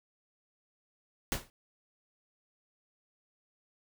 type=noise with exponential decay; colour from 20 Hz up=pink; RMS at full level=-28 dBFS; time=1.32-1.5 s; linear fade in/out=0 ms; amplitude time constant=37 ms; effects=none